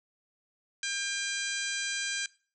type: harmonic tone with a mistuned harmonic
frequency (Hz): 799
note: G5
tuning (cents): +33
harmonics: 2 / 3 / 4 / 5 / 6 / 7 / 8 / 9 / 10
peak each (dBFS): -36 / -38 / -39 / -40 / -41 / -41 / -42 / -43 / -43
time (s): 0.83-2.26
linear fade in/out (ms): 2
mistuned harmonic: 7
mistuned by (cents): +85
effects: noise-tail reverb RT60 0.4 s tail -20 dB re dry